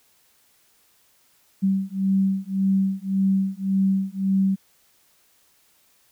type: beating tone pair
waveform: sine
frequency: 192.1 / 193.9 Hz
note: G3 / G3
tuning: -35 / -19 cents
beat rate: 1.8 Hz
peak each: -22 dBFS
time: 1.62-4.56 s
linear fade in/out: 20 ms
effects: white hiss -61 dBFS RMS until 6.11 s